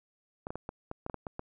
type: clicks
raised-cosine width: 1 ms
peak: -23 dBFS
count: 10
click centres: 0.469 / 0.505 / 0.556 / 0.691 / 0.914 / 1.064 / 1.098 / 1.143 / 1.268 / 1.394 s
effects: none